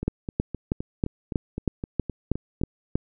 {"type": "two click trains", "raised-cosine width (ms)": 3, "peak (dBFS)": [-9, -17], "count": [10, 11], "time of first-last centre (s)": [[0.08, 2.955], [0.03, 2.614]], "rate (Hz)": [3.13, 3.87], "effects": []}